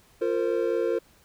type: chord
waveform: triangle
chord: F suspended fourth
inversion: none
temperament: equal with one note detuned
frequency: 349.2 / 458.7 / 523.3 Hz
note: F4 / Bb4 / C5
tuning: 0 / -28 / 0 cents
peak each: -26 / -24 / -27 dBFS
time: 0.21-0.99 s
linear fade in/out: 10 ms
effects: pink hiss -59 dBFS RMS until 1.24 s